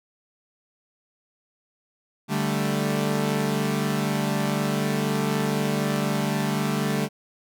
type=chord; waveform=sawtooth; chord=D suspended fourth; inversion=none; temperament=equal; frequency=146.83 / 196 / 220 Hz; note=D3 / G3 / A3; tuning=0 / 0 / 0 cents; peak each=-23 dBFS; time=2.28-7.09 s; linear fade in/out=50 ms; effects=none